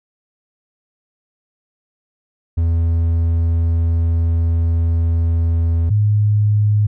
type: tone pair in turn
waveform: triangle / sine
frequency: 83.2 / 104.83 Hz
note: E2 / G#2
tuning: +17 / +17 cents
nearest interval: major third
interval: 400 cents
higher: second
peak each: -11 dBFS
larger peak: neither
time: 2.57-5.9 / 5.9-6.87 s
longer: first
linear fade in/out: 10 ms
effects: none